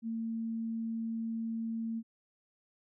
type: tone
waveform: sine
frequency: 226.5 Hz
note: A#3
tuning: 50 cents flat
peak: -33 dBFS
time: 0.02-2.03 s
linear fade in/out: 50 ms
effects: none